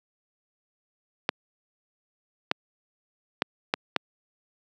clicks, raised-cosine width 0.3 ms, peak -5 dBFS, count 5, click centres 1.291 / 2.514 / 3.421 / 3.739 / 3.963 s, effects high-pass 200 Hz 12 dB/octave

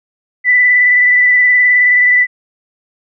sine tone with vibrato, 1983 Hz, B6, 7 cents sharp, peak -6 dBFS, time 0.44-2.27 s, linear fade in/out 50 ms, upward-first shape sine, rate 19 Hz, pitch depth 20 cents each way, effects none

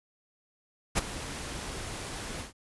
pink noise with ADSR envelope, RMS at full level -23 dBFS, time 0.95-2.53 s, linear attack 29 ms, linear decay 19 ms, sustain -15 dB, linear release 130 ms, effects resampled to 24000 Hz

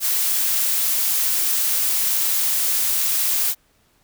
blue noise, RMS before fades -20 dBFS, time 0-3.55 s, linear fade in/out 50 ms, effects pink hiss -61 dBFS RMS until 4.03 s

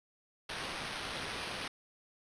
white noise with sample-and-hold, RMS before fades -40 dBFS, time 0.49-1.68 s, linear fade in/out 5 ms, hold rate 7350 Hz, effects resampled to 22050 Hz

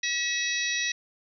harmonic tone with a mistuned harmonic, 643 Hz, E5, 43 cents flat, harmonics 3 / 4 / 5 / 6 / 7 / 8 / 9, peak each -30 / -32 / -41 / -32 / -40 / -40 / -33 dBFS, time 0.03-0.92 s, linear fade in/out 5 ms, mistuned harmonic 5, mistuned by +49 cents, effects none

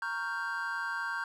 triangle chord, G half-diminished seventh, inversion first, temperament equal, 932.3 / 1108.7 / 1396.9 / 1568 Hz, Bb5 / Db6 / F6 / G6, 0 / 0 / 0 / 0 cents, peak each -38 / -39 / -38 / -33 dBFS, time 0.02-1.24 s, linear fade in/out 2 ms, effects none

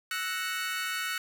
30% pulse chord, F# dominant seventh, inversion third, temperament equal, 1318.5 / 1480 / 1864.7 / 2217 Hz, E6 / F#6 / A#6 / C#7, 0 / 0 / 0 / 0 cents, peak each -35 / -31 / -36 / -35 dBFS, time 0.11-1.18 s, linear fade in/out 2 ms, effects none

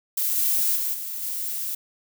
violet noise with level steps, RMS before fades -24 / -22 / -26 / -32 / -29 dBFS, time 0.17-1.75 s, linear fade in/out 5 ms, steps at 0.36 / 0.75 / 0.93 / 1.21 s, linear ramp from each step 20 ms, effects none

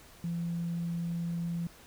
sine tone, 170 Hz, F3, 46 cents flat, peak -30 dBFS, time 0.24-1.67 s, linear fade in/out 2 ms, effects tanh soft clip ceiling -26 dBFS + pink hiss -55 dBFS RMS until 1.86 s

